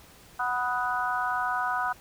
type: harmonic tone with a mistuned harmonic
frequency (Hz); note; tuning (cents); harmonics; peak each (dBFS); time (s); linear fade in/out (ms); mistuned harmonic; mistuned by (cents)
246.9; B3; 0; 3 / 4 / 5 / 6; -31 / -31 / -31 / -31; 0.39-1.93; 10; 5; +23
effects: pink hiss -53 dBFS RMS until 2 s